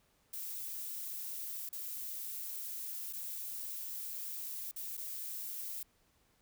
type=noise with dropouts; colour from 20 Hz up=violet; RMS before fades=-42 dBFS; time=0.33-5.83 s; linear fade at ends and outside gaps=5 ms; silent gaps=1.691-1.727 / 3.128-3.132 / 4.713-4.761 / 4.97-4.975 s; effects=pink hiss -72 dBFS RMS until 6.41 s